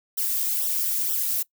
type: noise with flanger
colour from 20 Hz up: violet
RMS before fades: -25 dBFS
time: 0.17-1.43 s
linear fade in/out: 10 ms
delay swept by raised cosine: 0.43 to 3.03 ms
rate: 2.1 Hz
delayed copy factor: -0.9
effects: noise-tail reverb RT60 0.1 s tail -21 dB re dry